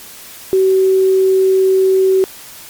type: tone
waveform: sine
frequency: 380 Hz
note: F#4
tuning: 46 cents sharp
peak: -8 dBFS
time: 0.53-2.24 s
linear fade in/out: 0 ms
effects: white hiss -35 dBFS RMS until 2.69 s + MP3 96 kbps